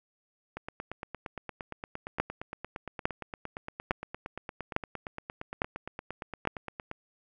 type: two click trains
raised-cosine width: 0.5 ms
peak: -10 / -22 dBFS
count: 6 / 56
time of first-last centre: 2.2-6.474 / 0.57-6.914 s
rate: 1.17 / 8.67 Hz
effects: none